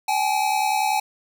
square tone pair together, 778 / 848.3 Hz, G5 / G#5, -13 / +36 cents, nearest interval minor second, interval 149 cents, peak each -24 / -22 dBFS, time 0.08-1 s, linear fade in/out 5 ms, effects none

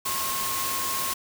sine tone in noise, 1079 Hz, C#6, 47 cents flat, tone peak -31 dBFS, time 0.05-1.14 s, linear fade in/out 10 ms, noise white, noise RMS -29 dBFS, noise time 0.05-1.14 s, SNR -5 dB, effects none

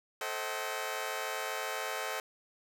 15% pulse chord, A diminished seventh, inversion none, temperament just, 440 / 528 / 633.6 / 760.3 Hz, A4 / C5 / Eb5 / Gb5, 0 / +16 / +31 / +47 cents, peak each -34 dBFS, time 0.21-2.2 s, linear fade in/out 2 ms, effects none

